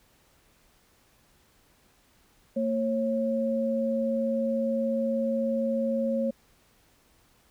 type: tone pair together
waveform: sine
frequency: 228.5 / 545 Hz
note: A#3 / C#5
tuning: -34 / -29 cents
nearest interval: octave + minor third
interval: 1505 cents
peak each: -27 dBFS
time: 2.56-6.31 s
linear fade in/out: 10 ms
effects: pink hiss -63 dBFS RMS until 7.5 s